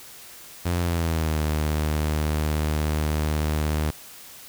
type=tone with pitch glide; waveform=sawtooth; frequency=87.31 to 76.45 Hz; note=F2 to D#2; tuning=0 to -30 cents; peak=-18 dBFS; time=0.65-3.91 s; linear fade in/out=10 ms; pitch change=-230 cents; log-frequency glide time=0.8-1.42 s; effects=white hiss -44 dBFS RMS until 4.48 s